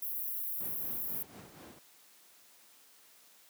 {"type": "high-pass noise", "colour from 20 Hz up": "pink", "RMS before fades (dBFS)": -37, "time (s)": [0.02, 1.23], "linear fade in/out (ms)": 5, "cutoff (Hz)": 12000, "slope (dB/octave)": 48}
{"type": "noise with tremolo", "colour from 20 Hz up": "brown", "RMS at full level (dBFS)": -40, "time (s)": [0.6, 1.79], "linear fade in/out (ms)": 5, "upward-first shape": "triangle", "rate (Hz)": 4.1, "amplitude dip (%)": 65}
{"effects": ["white hiss -61 dBFS RMS until 3.49 s", "high-pass 200 Hz 12 dB/octave"]}